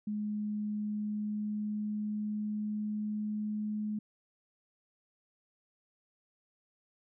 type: tone with pitch glide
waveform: sine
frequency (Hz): 210 to 211.9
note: G#3 to G#3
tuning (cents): +19 to +35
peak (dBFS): -32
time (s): 0.07-3.99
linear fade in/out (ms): 5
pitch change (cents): +16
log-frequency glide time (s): 0.73-3.81
effects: none